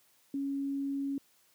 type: tone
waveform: sine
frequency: 277.2 Hz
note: C#4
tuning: in tune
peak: -31 dBFS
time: 0.34-1.18 s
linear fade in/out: 2 ms
effects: white hiss -67 dBFS RMS until 1.54 s + high-pass 100 Hz 12 dB/octave